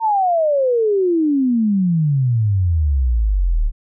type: exponential sweep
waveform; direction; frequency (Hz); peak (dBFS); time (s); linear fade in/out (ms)
sine; down; 920 to 35.14; -13; 0-3.72; 50
effects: none